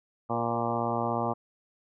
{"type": "harmonic tone with a mistuned harmonic", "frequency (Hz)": 117, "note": "A#2", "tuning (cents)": 7, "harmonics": [1, 2, 3, 4, 5, 6, 7, 8, 9, 10], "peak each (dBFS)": [-36, -34, -37, -36, -35, -34, -34, -37, -37, -37], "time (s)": [0.29, 1.34], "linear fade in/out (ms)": 20, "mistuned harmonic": 4, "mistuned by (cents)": 21, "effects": []}